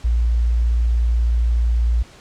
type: tone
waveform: sine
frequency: 58.27 Hz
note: A#1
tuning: in tune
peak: -14 dBFS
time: 0.04-2.03 s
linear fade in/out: 10 ms
effects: pink hiss -45 dBFS RMS until 2.2 s + low-pass 7000 Hz 12 dB/octave

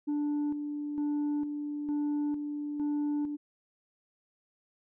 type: tone with tremolo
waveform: sine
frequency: 293.7 Hz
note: D4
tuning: in tune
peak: -25 dBFS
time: 0.07-3.37 s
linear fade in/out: 20 ms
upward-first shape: square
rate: 1.1 Hz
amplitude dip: 55%
effects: tanh soft clip ceiling -27 dBFS

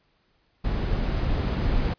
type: noise with level ramp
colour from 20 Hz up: brown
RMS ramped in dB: -26 to -23 dBFS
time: 0.64-1.94 s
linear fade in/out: 10 ms
effects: pink hiss -67 dBFS RMS until 1.98 s + resampled to 11025 Hz

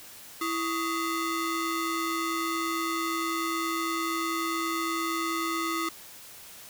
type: ring-modulated tone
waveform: 30% pulse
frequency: 791 Hz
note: G5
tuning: 15 cents sharp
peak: -22 dBFS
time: 0.41-5.89 s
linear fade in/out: 5 ms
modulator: 460 Hz
effects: white hiss -47 dBFS RMS until 6.69 s

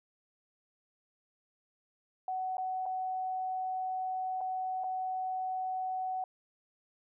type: tone with dropouts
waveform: sine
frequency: 748 Hz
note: F#5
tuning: 19 cents sharp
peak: -32 dBFS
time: 2.28-6.24 s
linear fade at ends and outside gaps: 2 ms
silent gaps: 2.57-2.581 / 2.857-2.862 / 4.408-4.412 / 4.837-4.841 s
effects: none

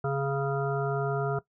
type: harmonic tone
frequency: 138.4 Hz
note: C#3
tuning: 2 cents flat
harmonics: 1 / 3 / 5 / 7 / 9 / 10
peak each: -29 / -31 / -34 / -42 / -39 / -37 dBFS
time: 0.04-1.39 s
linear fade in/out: 5 ms
effects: noise-tail reverb RT60 0.1 s tail -17 dB re dry

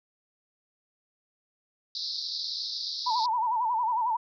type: band-pass noise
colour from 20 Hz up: white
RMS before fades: -34 dBFS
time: 1.95-3.26 s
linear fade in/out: 2 ms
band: 3800 to 5200 Hz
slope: 96 dB/octave
type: tone with vibrato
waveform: sine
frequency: 932 Hz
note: A#5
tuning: 1 cent flat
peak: -24 dBFS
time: 3.06-4.17 s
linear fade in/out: 10 ms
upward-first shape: sine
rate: 11 Hz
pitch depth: 120 cents each way
effects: none

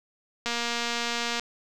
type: click train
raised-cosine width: 0.2 ms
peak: -12 dBFS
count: 222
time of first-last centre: 0.46-1.396 s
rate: 236 Hz
effects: none

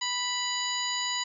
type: harmonic tone with a mistuned harmonic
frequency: 987.8 Hz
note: B5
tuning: in tune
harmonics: 1 / 2 / 3 / 4 / 5 / 7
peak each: -35 / -35 / -35 / -35 / -35 / -35 dBFS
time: 0.01-1.24 s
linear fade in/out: 10 ms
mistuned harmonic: 5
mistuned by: -32 cents
effects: none

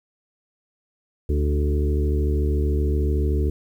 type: harmonic tone with a mistuned harmonic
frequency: 73.42 Hz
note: D2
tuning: in tune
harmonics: 1 / 2 / 3 / 4 / 5 / 6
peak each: -19 / -31 / -34 / -31 / -29 / -32 dBFS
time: 1.29-3.5 s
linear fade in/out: 5 ms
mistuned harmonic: 5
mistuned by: +28 cents
effects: 9-bit

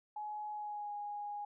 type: tone with pitch glide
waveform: sine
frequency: 843 to 825.2 Hz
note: G#5 to G#5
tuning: +26 to -11 cents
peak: -39 dBFS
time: 0.16-1.45 s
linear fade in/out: 5 ms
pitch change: -37 cents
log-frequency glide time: 0.51-0.93 s
effects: none

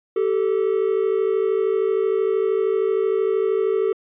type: tone pair together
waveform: triangle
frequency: 387 / 440 Hz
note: G4 / A4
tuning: -22 / 0 cents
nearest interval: major second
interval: 222 cents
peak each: -18 dBFS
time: 0.16-3.93 s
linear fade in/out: 5 ms
effects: tanh soft clip ceiling -8 dBFS + resampled to 8000 Hz

